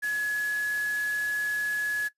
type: tone in noise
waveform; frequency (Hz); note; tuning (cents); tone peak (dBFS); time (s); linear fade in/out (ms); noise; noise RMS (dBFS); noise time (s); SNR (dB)
sine; 1693; G#6; +33; -25; 0.02-2.09; 20; white; -42; 0.02-2.09; +14
effects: noise-tail reverb RT60 0.1 s tail -18 dB re dry + resampled to 32000 Hz